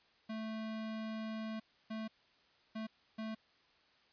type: tone bursts at uneven times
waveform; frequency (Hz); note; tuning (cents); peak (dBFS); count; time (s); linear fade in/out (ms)
square; 220; A3; 0; -40; 4; 0.29-1.6 / 1.9-2.08 / 2.75-2.87 / 3.18-3.35; 10
effects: white hiss -69 dBFS RMS until 4.12 s + resampled to 11025 Hz